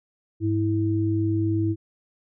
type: tone pair together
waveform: sine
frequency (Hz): 102.68 / 326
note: G#2 / E4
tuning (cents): -19 / -19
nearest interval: octave + minor sixth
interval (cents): 2000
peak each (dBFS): -23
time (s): 0.4-1.76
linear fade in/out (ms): 50
effects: none